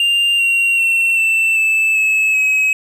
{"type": "tone with pitch steps", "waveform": "triangle", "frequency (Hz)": [2794, 2752, 2711, 2671, 2631, 2592, 2553], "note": ["F7", "F7", "E7", "E7", "E7", "E7", "D#7"], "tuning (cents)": [0, -26, 48, 22, -4, -30, 44], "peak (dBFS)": -10, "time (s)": [0, 2.73], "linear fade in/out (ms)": 2, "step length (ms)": 390, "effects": ["8-bit"]}